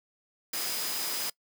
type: tone in noise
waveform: sine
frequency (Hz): 4978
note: D#8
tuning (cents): 0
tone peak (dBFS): -37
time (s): 0.53-1.3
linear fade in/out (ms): 5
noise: white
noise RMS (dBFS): -33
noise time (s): 0.53-1.3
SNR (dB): -7
effects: noise-tail reverb RT60 0.1 s tail -23 dB re dry + high-pass 200 Hz 12 dB/octave